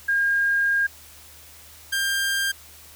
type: tone pair in turn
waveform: sine / sawtooth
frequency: 1617 / 1594.7 Hz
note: G#6 / G6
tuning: -47 / +29 cents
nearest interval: unison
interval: 24 cents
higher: first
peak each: -18 dBFS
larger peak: neither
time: 0.08-0.87 / 1.92-2.52 s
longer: first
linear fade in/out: 10 ms
effects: added 77 Hz sine -53 dBFS peak until 2.95 s + white hiss -47 dBFS RMS until 2.95 s